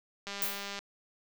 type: click train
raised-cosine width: 0.2 ms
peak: -22 dBFS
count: 105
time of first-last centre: 0.27-0.79 s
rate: 200 Hz
type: noise with exponential decay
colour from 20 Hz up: violet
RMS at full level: -29 dBFS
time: 0.42-0.76 s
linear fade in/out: 1 ms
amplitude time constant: 72 ms
effects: none